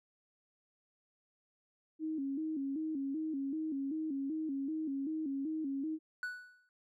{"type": "tone with vibrato", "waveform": "sine", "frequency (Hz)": 293.7, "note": "D4", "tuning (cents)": 0, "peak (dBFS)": -34, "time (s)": [1.99, 5.99], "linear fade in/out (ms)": 50, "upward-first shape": "square", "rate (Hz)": 2.6, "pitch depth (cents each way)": 120}
{"type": "tone with exponential decay", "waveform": "triangle", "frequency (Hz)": 1480, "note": "F#6", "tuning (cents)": 0, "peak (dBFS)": -32, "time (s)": [6.23, 6.69], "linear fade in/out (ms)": 1, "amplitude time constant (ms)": 100}
{"effects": []}